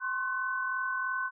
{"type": "tone cluster", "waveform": "sine", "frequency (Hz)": [1049, 1092, 1510], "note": ["C6", "C#6", "F#6"], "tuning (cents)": [4, -26, 35], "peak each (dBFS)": [-35, -40, -31], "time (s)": [0, 1.31], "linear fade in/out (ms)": 50, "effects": []}